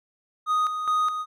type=tone with tremolo; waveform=triangle; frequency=1244.5 Hz; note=D#6; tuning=in tune; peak=-18 dBFS; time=0.46-1.26 s; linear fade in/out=50 ms; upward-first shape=square; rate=2.4 Hz; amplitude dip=55%; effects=none